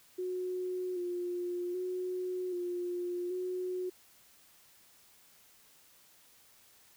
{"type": "tone with vibrato", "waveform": "sine", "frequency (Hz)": 359.8, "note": "F#4", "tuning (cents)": -48, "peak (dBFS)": -33, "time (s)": [0.18, 3.9], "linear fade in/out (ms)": 10, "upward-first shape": "square", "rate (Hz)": 0.64, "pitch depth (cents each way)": 28, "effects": ["white hiss -62 dBFS RMS until 6.96 s"]}